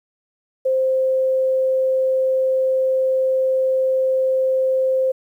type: tone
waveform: sine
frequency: 523.3 Hz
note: C5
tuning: in tune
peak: -15 dBFS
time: 0.65-5.12 s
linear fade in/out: 10 ms
effects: 9-bit